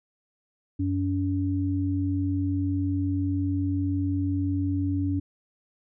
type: tone pair together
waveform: sine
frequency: 94.57 / 283.7 Hz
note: F#2 / C#4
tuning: +38 / +40 cents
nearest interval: octave + perfect fifth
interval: 1902 cents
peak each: -26 dBFS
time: 0.79-5.2 s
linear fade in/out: 10 ms
effects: none